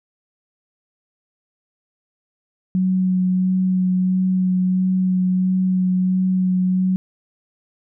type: tone with vibrato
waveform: sine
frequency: 185 Hz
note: F#3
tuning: in tune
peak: -15 dBFS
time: 2.75-6.96 s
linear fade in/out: 0 ms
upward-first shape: sine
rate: 1.5 Hz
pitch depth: 12 cents each way
effects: none